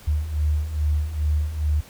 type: beating tone pair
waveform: sine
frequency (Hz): 73.7 / 76.1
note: D2 / D#2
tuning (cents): +7 / -38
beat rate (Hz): 2.4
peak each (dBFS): -26 / -21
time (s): 0.07-1.81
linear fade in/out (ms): 10
effects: pink hiss -47 dBFS RMS until 1.89 s